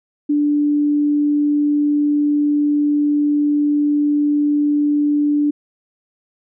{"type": "tone", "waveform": "sine", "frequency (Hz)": 293.4, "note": "D4", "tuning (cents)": -2, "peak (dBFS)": -13, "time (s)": [0.29, 5.51], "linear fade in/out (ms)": 10, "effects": []}